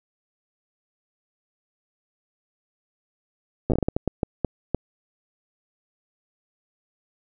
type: slowing click train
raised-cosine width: 2 ms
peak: -8 dBFS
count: 13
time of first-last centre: 3.7-4.747 s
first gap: 8 ms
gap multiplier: 1.39
effects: none